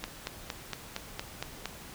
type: click train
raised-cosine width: 0.2 ms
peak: -16 dBFS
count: 8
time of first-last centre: 0.04-1.657 s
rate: 4.33 Hz
effects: pink hiss -47 dBFS RMS until 1.94 s